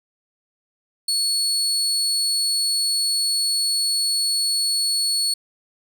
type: tone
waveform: 30% pulse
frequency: 4400 Hz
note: C#8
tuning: 14 cents flat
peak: -16 dBFS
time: 1.08-5.34 s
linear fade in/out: 5 ms
effects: none